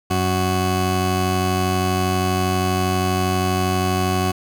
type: tone pair together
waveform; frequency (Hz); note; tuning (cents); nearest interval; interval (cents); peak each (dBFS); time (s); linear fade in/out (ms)
20% pulse; 92.5 / 370; F#2 / F#4; 0 / 0; 2 octaves; 2400; -15 / -17; 0.1-4.32; 10
effects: none